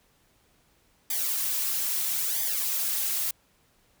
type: noise with flanger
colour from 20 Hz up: blue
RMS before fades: -28 dBFS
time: 1.1-3.31 s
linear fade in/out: 5 ms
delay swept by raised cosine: 0.72 to 4.12 ms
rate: 0.76 Hz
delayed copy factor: -0.8
effects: pink hiss -65 dBFS RMS until 4 s